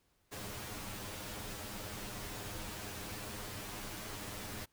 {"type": "noise with comb filter", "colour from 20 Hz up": "pink", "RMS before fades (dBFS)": -44, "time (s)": [0.31, 4.66], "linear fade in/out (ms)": 20, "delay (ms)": 9.7, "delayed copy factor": 0.8, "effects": ["pink hiss -75 dBFS RMS until 4.72 s"]}